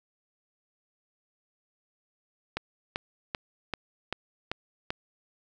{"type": "click train", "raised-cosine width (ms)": 0.3, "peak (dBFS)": -14, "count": 7, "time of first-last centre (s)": [2.57, 4.905], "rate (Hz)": 2.57, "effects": []}